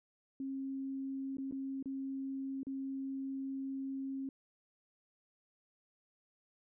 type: tone with dropouts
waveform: sine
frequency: 269.5 Hz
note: C#4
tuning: 49 cents flat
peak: -37 dBFS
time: 0.4-4.29 s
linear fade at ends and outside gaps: 2 ms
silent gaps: 1.37-1.383 / 1.512-1.523 / 1.827-1.857 / 2.632-2.668 s
effects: none